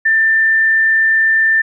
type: tone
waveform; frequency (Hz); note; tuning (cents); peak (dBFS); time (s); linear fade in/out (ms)
sine; 1784; A6; +23; -9; 0.05-1.62; 10
effects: none